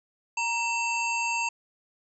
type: harmonic tone with a mistuned harmonic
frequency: 932.3 Hz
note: A#5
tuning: in tune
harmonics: 1 / 3 / 5 / 7 / 8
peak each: -29 / -28 / -41 / -40 / -37 dBFS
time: 0.37-1.49 s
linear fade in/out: 5 ms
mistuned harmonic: 3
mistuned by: -80 cents
effects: none